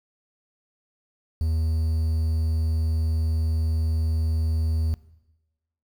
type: tone with quantisation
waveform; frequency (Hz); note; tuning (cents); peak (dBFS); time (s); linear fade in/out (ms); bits
triangle; 80; D#2; +49; -19; 1.41-4.94; 0; 8
effects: noise-tail reverb RT60 1.0 s tail -19 dB re dry